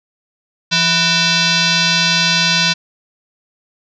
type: tone with frequency modulation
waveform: sine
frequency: 659.3 Hz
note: E5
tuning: in tune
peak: -11 dBFS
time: 0.71-2.74 s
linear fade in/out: 20 ms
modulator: 829 Hz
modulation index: 5.8
effects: none